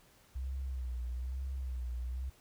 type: tone with vibrato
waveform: sine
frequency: 63.5 Hz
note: B1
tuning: 49 cents sharp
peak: -35 dBFS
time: 0.35-2.3 s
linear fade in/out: 10 ms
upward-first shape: sine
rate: 1.1 Hz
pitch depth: 82 cents each way
effects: pink hiss -64 dBFS RMS until 2.4 s